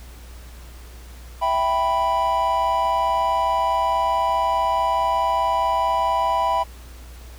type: chord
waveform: triangle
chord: E minor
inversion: none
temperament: equal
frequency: 659.3 / 784 / 987.8 Hz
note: E5 / G5 / B5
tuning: 0 / 0 / 0 cents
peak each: -23 / -22 / -18 dBFS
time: 1.41-6.64 s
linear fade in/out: 20 ms
effects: added 60 Hz sine -38 dBFS peak until 7.38 s + pink hiss -47 dBFS RMS until 7.38 s